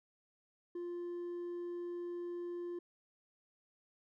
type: tone with hard clipping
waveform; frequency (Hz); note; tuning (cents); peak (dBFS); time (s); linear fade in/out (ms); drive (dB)
sine; 349.2; F4; 0; -40; 0.75-2.79; 5; 2
effects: none